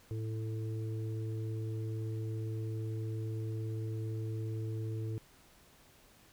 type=harmonic tone; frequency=110.3 Hz; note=A2; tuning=5 cents sharp; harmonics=1 / 3 / 4; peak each=-35 / -45 / -47 dBFS; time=0.11-5.18 s; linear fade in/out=0 ms; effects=pink hiss -62 dBFS RMS until 6.32 s